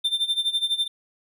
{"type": "tone with tremolo", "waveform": "triangle", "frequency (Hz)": 3579, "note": "A7", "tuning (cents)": 29, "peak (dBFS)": -17, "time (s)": [0.04, 0.88], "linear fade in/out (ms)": 10, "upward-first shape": "sine", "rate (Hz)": 12, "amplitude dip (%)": 85, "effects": []}